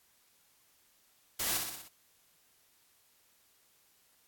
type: noise with echo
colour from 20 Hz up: white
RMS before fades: -33 dBFS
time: 1.39-1.58 s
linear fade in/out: 10 ms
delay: 61 ms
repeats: 5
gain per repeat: -4 dB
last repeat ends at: 1.885 s
effects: white hiss -68 dBFS RMS until 4.27 s + AAC 64 kbps